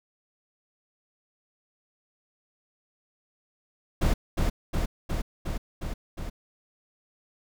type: noise with echo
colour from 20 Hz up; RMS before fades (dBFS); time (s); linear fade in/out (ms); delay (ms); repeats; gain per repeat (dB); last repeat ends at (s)
brown; -22; 4.01-4.14; 10; 360; 6; -2; 6.3
effects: none